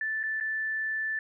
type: tone with dropouts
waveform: sine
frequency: 1758 Hz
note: A6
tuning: 2 cents flat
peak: -28 dBFS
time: 0.01-1.19 s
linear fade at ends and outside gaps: 2 ms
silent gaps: 0.231-0.236 / 0.401-0.408 s
effects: none